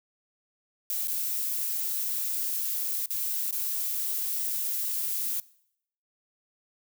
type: noise with dropouts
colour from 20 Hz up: violet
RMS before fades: -30 dBFS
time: 0.9-5.4 s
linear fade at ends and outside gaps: 1 ms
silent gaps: 1.074-1.081 / 3.059-3.104 / 3.51-3.526 s
effects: noise-tail reverb RT60 0.7 s tail -21 dB re dry